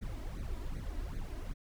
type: noise with flanger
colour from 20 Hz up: brown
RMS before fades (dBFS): -39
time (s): 0.01-1.54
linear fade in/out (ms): 20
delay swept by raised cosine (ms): 0.47 to 3.17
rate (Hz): 2.6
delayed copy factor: +0.85
effects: none